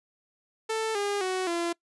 sawtooth tone with pitch steps, 442.7 / 406 / 372.3 / 341.4 Hz, A4 / G#4 / F#4 / F4, +11 / -39 / +11 / -39 cents, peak -23 dBFS, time 0.69-1.73 s, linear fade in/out 10 ms, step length 260 ms, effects noise-tail reverb RT60 0.1 s tail -24 dB re dry + resampled to 24000 Hz

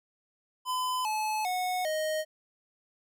square tone with pitch steps, 1012 / 860.9 / 732.3 / 623 Hz, B5 / A5 / F#5 / D#5, +42 / -38 / -18 / +2 cents, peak -29 dBFS, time 0.65-2.25 s, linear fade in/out 50 ms, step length 400 ms, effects none

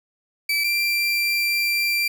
30% pulse tone pair in turn, 2312 / 2362 Hz, D7 / D7, -28 / +9 cents, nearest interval unison, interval 37 cents, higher second, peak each -17 dBFS, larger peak neither, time 0.49-0.64 / 0.64-2.08 s, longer second, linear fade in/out 5 ms, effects none

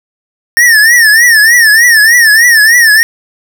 square tone with vibrato, 1816 Hz, A#6, 46 cents flat, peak -3 dBFS, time 0.57-3.03 s, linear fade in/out 0 ms, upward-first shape triangle, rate 3.3 Hz, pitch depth 150 cents each way, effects 7-bit

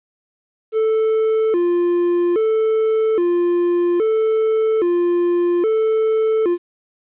triangle tone with vibrato, 392 Hz, G4, in tune, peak -12 dBFS, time 0.72-6.58 s, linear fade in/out 50 ms, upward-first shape square, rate 0.61 Hz, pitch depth 200 cents each way, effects resampled to 8000 Hz + 9-bit

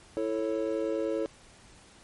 triangle chord, A major, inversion second, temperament just, 330 / 440 / 550 Hz, E4 / A4 / C#5, +2 / 0 / -14 cents, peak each -30 dBFS, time 0.17-1.26 s, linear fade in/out 0 ms, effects pink hiss -55 dBFS RMS until 2.03 s + MP3 48 kbps

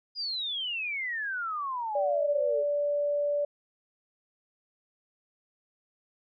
sine exponential sweep, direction down, 4978 to 417 Hz, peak -30 dBFS, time 0.15-2.64 s, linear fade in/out 50 ms
sine tone, 581 Hz, D5, 19 cents flat, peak -25 dBFS, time 1.95-3.45 s, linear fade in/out 5 ms
effects none

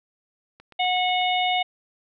click train, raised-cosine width 0.3 ms, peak -30 dBFS, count 6, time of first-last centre 0.6-1.215 s, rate 8.13 Hz
harmonic tone, 730 Hz, F#5, 24 cents flat, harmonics 1 / 3 / 4 / 5, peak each -22 / -27 / -28 / -29 dBFS, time 0.79-1.63 s, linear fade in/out 10 ms
effects none

